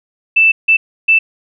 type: tone bursts at uneven times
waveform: sine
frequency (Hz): 2649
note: E7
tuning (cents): +8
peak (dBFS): -6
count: 3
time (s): 0.36-0.52 / 0.68-0.77 / 1.08-1.19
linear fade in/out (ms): 10
effects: none